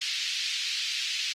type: band-pass noise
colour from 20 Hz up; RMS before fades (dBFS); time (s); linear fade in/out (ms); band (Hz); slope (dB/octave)
white; -31; 0.01-1.33; 10; 2300 to 4900; 24
effects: Opus 24 kbps